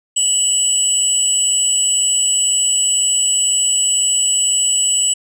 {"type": "tone pair together", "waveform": "sine", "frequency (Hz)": [2960, 7902], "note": ["F#7", "B8"], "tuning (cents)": [0, 0], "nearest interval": "octave + perfect fourth", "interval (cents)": 1700, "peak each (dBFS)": [-18, -13], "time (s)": [0.16, 5.14], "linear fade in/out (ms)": 10, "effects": ["tanh soft clip ceiling -6 dBFS"]}